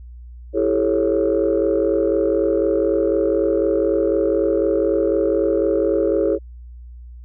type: chord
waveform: sine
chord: A dominant seventh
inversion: second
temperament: just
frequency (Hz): 330 / 396 / 440 / 550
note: E4 / G4 / A4 / C#5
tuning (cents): +2 / +18 / 0 / -14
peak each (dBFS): -20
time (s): 0.53-6.39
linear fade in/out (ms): 50
effects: tanh soft clip ceiling -8 dBFS + added 60 Hz sine -35 dBFS peak until 7.24 s